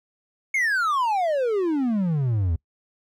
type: exponential sweep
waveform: triangle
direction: down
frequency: 2217 to 77.78 Hz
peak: -18 dBFS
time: 0.54-2.56 s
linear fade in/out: 5 ms
effects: noise-tail reverb RT60 0.1 s tail -24 dB re dry